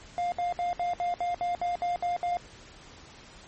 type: tone bursts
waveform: triangle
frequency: 704 Hz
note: F5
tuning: 14 cents sharp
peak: -24 dBFS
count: 11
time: 0.18-2.37 s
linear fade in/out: 0 ms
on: 140 ms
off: 65 ms
effects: pink hiss -50 dBFS RMS until 3.47 s + MP3 32 kbps